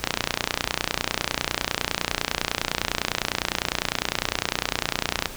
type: click train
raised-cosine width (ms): 0.2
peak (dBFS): -3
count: 157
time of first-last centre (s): 0.04-5.257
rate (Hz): 29.9
effects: pink hiss -38 dBFS RMS until 5.36 s